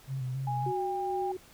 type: tone with vibrato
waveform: sine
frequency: 130.81 Hz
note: C3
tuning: in tune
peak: -31 dBFS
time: 0.07-0.73 s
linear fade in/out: 50 ms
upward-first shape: square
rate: 3.6 Hz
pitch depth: 43 cents each way
type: tone with pitch glide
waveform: sine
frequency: 827 to 799.8 Hz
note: G#5 to G5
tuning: -8 to +35 cents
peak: -31 dBFS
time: 0.47-1.32 s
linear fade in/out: 5 ms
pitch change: -57 cents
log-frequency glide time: 0.73-0.79 s
type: tone with tremolo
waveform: sine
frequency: 370 Hz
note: F#4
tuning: in tune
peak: -31 dBFS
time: 0.66-1.37 s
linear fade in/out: 5 ms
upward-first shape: sine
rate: 2.3 Hz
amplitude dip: 35%
effects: pink hiss -56 dBFS RMS until 1.53 s